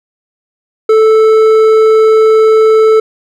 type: tone with hard clipping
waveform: triangle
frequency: 438.7 Hz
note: A4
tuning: 5 cents flat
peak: -5 dBFS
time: 0.89-3 s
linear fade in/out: 5 ms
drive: 10 dB
effects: none